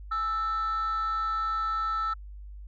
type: tone with frequency modulation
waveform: sine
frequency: 1318.5 Hz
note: E6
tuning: in tune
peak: -24 dBFS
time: 0.11-2.14 s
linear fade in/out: 10 ms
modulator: 483 Hz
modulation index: 0.24
effects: tanh soft clip ceiling -25 dBFS + added 50 Hz sine -40 dBFS peak until 2.67 s